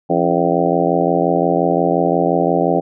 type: harmonic tone with a mistuned harmonic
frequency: 85.7 Hz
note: F2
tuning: 32 cents flat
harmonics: 2 / 3 / 4 / 5 / 6 / 7 / 8 / 9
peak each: -21 / -21 / -21 / -21 / -21 / -21 / -21 / -21 dBFS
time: 0.09-2.81 s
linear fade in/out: 20 ms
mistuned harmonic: 3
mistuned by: +94 cents
effects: none